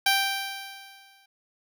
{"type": "tone with exponential decay", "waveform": "10% pulse", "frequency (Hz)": 784, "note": "G5", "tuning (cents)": 0, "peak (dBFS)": -10, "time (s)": [0.06, 1.26], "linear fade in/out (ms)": 5, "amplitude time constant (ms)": 260, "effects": []}